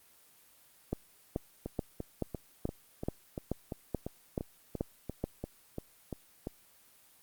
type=two click trains; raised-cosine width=2 ms; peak=-23 / -18 dBFS; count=15 / 11; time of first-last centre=1.66-6.471 / 0.93-5.24 s; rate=2.91 / 2.32 Hz; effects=white hiss -62 dBFS RMS until 7.22 s + Opus 24 kbps